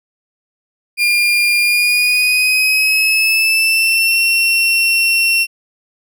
35% pulse tone with pitch glide, 2409 to 2720 Hz, D7 to F7, +43 to -46 cents, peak -9 dBFS, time 0.97-5.47 s, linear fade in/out 50 ms, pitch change +211 cents, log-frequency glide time 1.61-4.19 s, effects none

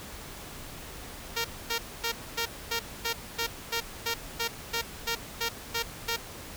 5% pulse tone bursts, 462.9 Hz, A#4, 12 cents flat, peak -16 dBFS, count 15, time 1.36-6.165 s, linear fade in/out 10 ms, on 87 ms, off 250 ms, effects pink hiss -43 dBFS RMS until 6.56 s

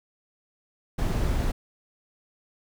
brown noise, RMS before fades -25 dBFS, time 0.98-1.52 s, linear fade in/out 10 ms, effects none

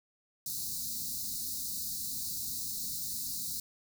white band-stop noise, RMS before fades -37 dBFS, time 0.46-3.6 s, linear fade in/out 2 ms, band 280 to 3900 Hz, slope 96 dB/octave, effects none

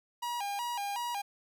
45% pulse tone with vibrato, 880 Hz, A5, in tune, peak -33 dBFS, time 0.22-1.22 s, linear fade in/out 10 ms, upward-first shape square, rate 2.7 Hz, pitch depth 150 cents each way, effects none

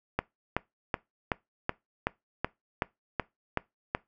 click train, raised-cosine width 0.5 ms, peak -11 dBFS, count 11, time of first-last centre 0.19-3.949 s, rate 2.66 Hz, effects noise-tail reverb RT60 0.2 s tail -22 dB re dry

